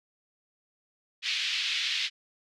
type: band-pass noise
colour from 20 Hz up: pink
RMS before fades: -30 dBFS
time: 1.22-2.1 s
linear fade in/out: 50 ms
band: 2400 to 4300 Hz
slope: 24 dB/octave
effects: none